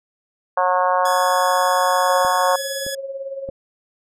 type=harmonic tone; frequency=182.2 Hz; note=F#3; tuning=26 cents flat; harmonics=3 / 4 / 5 / 6 / 7 / 8 / 9; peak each=-21 / -21 / -21 / -20 / -32 / -29 / -33 dBFS; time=0.57-2.56 s; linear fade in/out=5 ms
type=tone; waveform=10% pulse; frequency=1691 Hz; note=G#6; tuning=31 cents sharp; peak=-17 dBFS; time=1.05-2.95 s; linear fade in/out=5 ms
type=tone with tremolo; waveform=sine; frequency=544 Hz; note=C#5; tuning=33 cents flat; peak=-24 dBFS; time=2.09-3.5 s; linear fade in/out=5 ms; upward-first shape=sine; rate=18 Hz; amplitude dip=60%
type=clicks; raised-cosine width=2 ms; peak=-21 dBFS; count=3; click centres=2.249 / 2.865 / 3.489 s
effects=none